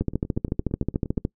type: two click trains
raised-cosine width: 3 ms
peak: -21 / -10 dBFS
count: 11 / 18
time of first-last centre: 0.02-1.173 / 0.01-1.251 s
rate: 8.67 / 13.7 Hz
effects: noise-tail reverb RT60 0.1 s tail -24 dB re dry